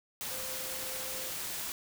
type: tone in noise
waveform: sine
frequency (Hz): 520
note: C5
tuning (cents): -11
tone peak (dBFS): -46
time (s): 0.31-1.3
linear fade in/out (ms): 0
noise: white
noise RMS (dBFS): -38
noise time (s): 0.21-1.72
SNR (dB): -11
effects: none